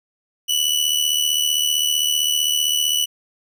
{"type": "tone with amplitude modulation", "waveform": "sawtooth", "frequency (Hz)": 2960, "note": "F#7", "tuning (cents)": 0, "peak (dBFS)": -11, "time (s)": [0.48, 3.06], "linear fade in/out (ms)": 20, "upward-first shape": "sine", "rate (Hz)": 75.5, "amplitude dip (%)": 65, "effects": []}